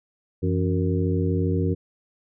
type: harmonic tone with a mistuned harmonic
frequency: 92.5 Hz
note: F#2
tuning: in tune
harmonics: 1 / 2 / 3 / 4 / 5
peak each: -23 / -26 / -28 / -29 / -30 dBFS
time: 0.42-1.75 s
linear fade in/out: 20 ms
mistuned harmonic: 2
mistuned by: -150 cents
effects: none